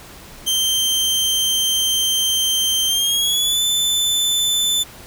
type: tone with pitch glide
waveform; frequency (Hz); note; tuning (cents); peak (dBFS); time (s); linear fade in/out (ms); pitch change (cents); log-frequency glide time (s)
sawtooth; 3136 to 3520; G7 to A7; 0 to 0; -13; 0.46-4.84; 20; +200; 2.86-3.63
effects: pink hiss -40 dBFS RMS until 5.06 s